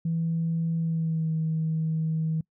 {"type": "tone with pitch glide", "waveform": "sine", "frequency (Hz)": [164.81, 159.47], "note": ["E3", "D#3"], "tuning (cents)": [0, 43], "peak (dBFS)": -23, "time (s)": [0.05, 2.41], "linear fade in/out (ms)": 5, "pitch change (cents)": -57, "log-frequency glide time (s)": [0.77, 1.32], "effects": ["noise-tail reverb RT60 0.1 s tail -25 dB re dry", "tanh soft clip ceiling -19 dBFS"]}